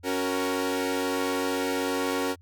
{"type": "chord", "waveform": "sawtooth", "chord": "F# major", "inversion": "second", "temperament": "equal", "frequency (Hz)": [277.2, 370, 466.2], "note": ["C#4", "F#4", "A#4"], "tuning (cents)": [0, 0, 0], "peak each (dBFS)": [-25, -28, -26], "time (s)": [0.03, 2.36], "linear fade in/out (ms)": 50, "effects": ["added 87 Hz sine -51 dBFS peak until 2.41 s"]}